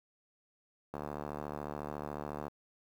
click train, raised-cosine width 1 ms, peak -25 dBFS, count 115, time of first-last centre 0.94-2.481 s, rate 74 Hz, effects high-pass 80 Hz 12 dB/octave + 9-bit

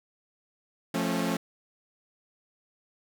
sawtooth chord, F augmented, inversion none, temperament equal with one note detuned, 174.61 / 220 / 272.7 Hz, F3 / A3 / C#4, 0 / 0 / -28 cents, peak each -27 dBFS, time 0.94-1.37 s, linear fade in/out 5 ms, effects none

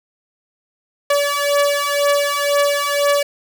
sawtooth beating tone pair, 572 / 574 Hz, D5 / D5, -46 / -40 cents, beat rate 2 Hz, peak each -14 dBFS, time 1.1-3.23 s, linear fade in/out 5 ms, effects none

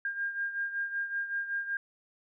sine beating tone pair, 1607 / 1612.3 Hz, G6 / G6, +43 / +48 cents, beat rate 5.3 Hz, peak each -32 / -38 dBFS, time 0.05-1.77 s, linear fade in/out 2 ms, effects none

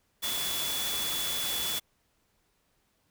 sine tone in noise, 3431 Hz, A7, 44 cents flat, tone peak -33 dBFS, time 0.22-1.8 s, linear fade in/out 20 ms, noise white, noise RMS -33 dBFS, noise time 0.22-1.8 s, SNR -3 dB, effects pink hiss -72 dBFS RMS until 3.1 s

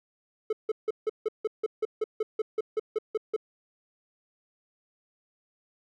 triangle tone bursts, 433.6 Hz, A4, 25 cents flat, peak -22 dBFS, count 16, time 0.5-3.364 s, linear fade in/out 5 ms, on 29 ms, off 160 ms, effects none

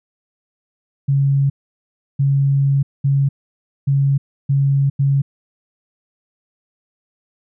sine tone bursts at uneven times, 138.59 Hz, C#3, in tune, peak -12 dBFS, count 6, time 1.08-1.5 / 2.19-2.83 / 3.04-3.29 / 3.87-4.18 / 4.49-4.9 / 4.99-5.22 s, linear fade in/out 10 ms, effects none

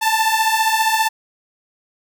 sawtooth beating tone pair, 877 / 892 Hz, A5 / A5, -6 / +23 cents, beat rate 15 Hz, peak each -14 dBFS, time 0.01-1.09 s, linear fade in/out 20 ms, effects none

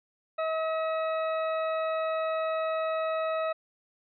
harmonic tone, 640 Hz, D#5, 49 cents sharp, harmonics 1 / 2 / 3 / 4 / 6, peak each -28 / -33 / -43 / -42 / -48 dBFS, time 0.38-3.53 s, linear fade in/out 10 ms, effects none

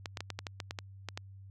clicks, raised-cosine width 0.2 ms, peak -20 dBFS, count 11, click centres 0.058 / 0.172 / 0.206 / 0.303 / 0.39 / 0.468 / 0.602 / 0.709 / 0.788 / 1.087 / 1.175 s, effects added 97 Hz sine -48 dBFS peak until 1.5 s

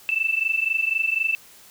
sine tone pair together, 2637 / 2661 Hz, E7 / E7, 0 / +16 cents, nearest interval unison, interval 16 cents, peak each -23 / -23 dBFS, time 0.09-1.35 s, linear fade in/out 0 ms, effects white hiss -49 dBFS RMS until 1.7 s

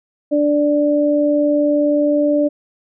sine tone pair together, 293.6 / 587.3 Hz, D4 / D5, 0 / 0 cents, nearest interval octave, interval 1200 cents, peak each -15 dBFS, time 0.31-2.49 s, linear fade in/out 20 ms, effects none

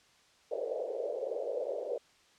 white band-pass noise, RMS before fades -36 dBFS, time 0.51-1.98 s, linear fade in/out 2 ms, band 440 to 580 Hz, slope 48 dB/octave, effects white hiss -64 dBFS RMS until 2.38 s + low-pass 6000 Hz 12 dB/octave

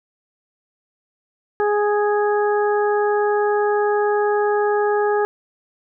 harmonic tone, 415.3 Hz, G#4, in tune, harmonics 1 / 2 / 3 / 4, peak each -17 / -22 / -28 / -28 dBFS, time 1.6-5.25 s, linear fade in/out 0 ms, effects none

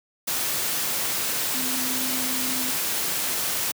sine tone in noise, 256.4 Hz, C4, 35 cents flat, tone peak -32 dBFS, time 1.54-2.71 s, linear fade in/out 10 ms, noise white, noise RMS -26 dBFS, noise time 0.27-3.72 s, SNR -9 dB, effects high-pass 100 Hz 12 dB/octave

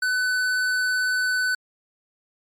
sine tone with hard clipping, 1503 Hz, F#6, 27 cents sharp, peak -22 dBFS, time 0.02-1.55 s, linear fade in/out 5 ms, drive 12 dB, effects MP3 96 kbps

